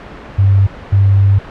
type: tone pair in turn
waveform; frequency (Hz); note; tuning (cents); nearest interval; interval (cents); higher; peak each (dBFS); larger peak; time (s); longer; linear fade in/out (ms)
sine; 98 / 98.62; G2 / G2; 0 / +11; unison; 11; second; -6; neither; 0.38-0.67 / 0.92-1.39; second; 10
effects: pink hiss -31 dBFS RMS until 1.5 s + low-pass 2000 Hz 12 dB/octave